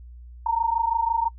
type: tone pair together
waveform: sine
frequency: 906.3 / 932.3 Hz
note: A#5 / A#5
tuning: -49 / 0 cents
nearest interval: unison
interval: 49 cents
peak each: -23 dBFS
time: 0.46-1.29 s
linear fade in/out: 5 ms
effects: noise-tail reverb RT60 0.1 s tail -24 dB re dry + added 60 Hz sine -40 dBFS peak until 1.38 s